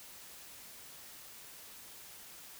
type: silence
effects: white hiss -52 dBFS RMS until 2.59 s